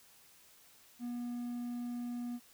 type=tone; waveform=triangle; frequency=241.5 Hz; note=B3; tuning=39 cents flat; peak=-35 dBFS; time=0.99-2.4 s; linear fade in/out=50 ms; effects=white hiss -62 dBFS RMS until 2.53 s